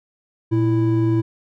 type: tone pair together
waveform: triangle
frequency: 116.54 / 329.6 Hz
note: A#2 / E4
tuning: 0 / 0 cents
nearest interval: octave + tritone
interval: 1800 cents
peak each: -16 / -16 dBFS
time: 0.51-1.22 s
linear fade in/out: 20 ms
effects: none